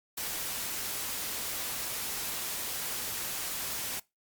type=noise with amplitude modulation; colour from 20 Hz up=white; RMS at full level=-34 dBFS; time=0.17-4 s; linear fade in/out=10 ms; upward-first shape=sine; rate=242 Hz; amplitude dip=25%; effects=noise-tail reverb RT60 0.2 s tail -21 dB re dry + Opus 48 kbps